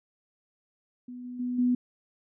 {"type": "tone with level steps", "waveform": "sine", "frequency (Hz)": 247.4, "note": "B3", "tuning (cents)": 3, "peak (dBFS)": [-38, -36, -28, -21], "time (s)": [1.08, 1.75], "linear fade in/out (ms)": 5, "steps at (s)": [1.24, 1.39, 1.58], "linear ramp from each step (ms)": 10, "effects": []}